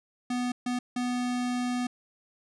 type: tone bursts at uneven times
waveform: square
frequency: 246.9 Hz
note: B3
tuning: in tune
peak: -28 dBFS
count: 3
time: 0.3-0.52 / 0.66-0.79 / 0.96-1.87 s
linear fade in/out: 5 ms
effects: resampled to 22050 Hz